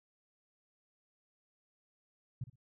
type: tone with echo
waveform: sine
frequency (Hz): 124.1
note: B2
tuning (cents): +9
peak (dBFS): -35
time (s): 2.41-2.44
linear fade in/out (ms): 5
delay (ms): 59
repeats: 2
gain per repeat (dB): -14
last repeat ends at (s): 2.558
effects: none